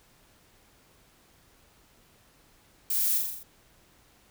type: noise with echo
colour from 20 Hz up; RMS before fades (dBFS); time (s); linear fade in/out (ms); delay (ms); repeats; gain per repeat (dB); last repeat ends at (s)
violet; -28; 2.9-3.18; 5; 42; 6; -3; 3.432
effects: pink hiss -61 dBFS RMS until 4.3 s